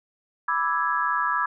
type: chord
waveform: sine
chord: E dominant seventh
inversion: second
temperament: equal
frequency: 987.8 / 1174.7 / 1318.5 / 1661.2 Hz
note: B5 / D6 / E6 / G#6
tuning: 0 / 0 / 0 / 0 cents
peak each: -27 dBFS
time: 0.48-1.46 s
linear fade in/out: 5 ms
effects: none